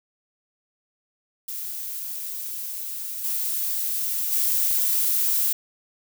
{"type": "noise with level steps", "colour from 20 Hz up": "violet", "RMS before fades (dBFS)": [-32, -26, -22], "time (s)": [1.48, 5.53], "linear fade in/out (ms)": 5, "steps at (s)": [3.24, 4.32], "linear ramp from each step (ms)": 5, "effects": []}